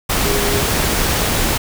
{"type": "tone in noise", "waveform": "sine", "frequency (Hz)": 407.7, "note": "G#4", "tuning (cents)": -32, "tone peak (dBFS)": -20, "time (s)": [0.25, 0.61], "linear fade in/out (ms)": 10, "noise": "pink", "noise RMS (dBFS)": -17, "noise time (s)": [0.09, 1.58], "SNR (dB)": -6, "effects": []}